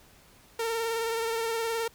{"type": "tone with vibrato", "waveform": "sawtooth", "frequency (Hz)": 455.7, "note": "A#4", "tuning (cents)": -39, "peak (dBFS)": -24, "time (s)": [0.59, 1.88], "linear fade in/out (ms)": 5, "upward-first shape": "triangle", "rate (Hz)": 19, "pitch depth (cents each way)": 39, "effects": ["pink hiss -57 dBFS RMS until 1.94 s"]}